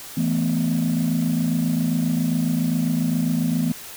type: chord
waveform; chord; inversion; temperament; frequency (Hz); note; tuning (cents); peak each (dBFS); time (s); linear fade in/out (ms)
sine; E suspended fourth; none; just; 164.81 / 219.8 / 247.2; E3 / A3 / B3; 0 / -2 / +2; -21 / -23 / -21; 0.17-3.72; 5
effects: tanh soft clip ceiling -14 dBFS + white hiss -38 dBFS RMS until 3.96 s